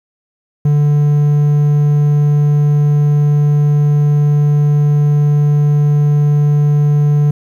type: tone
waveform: triangle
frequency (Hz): 146.83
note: D3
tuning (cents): 0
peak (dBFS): -6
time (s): 0.65-7.31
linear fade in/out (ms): 5
effects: 8-bit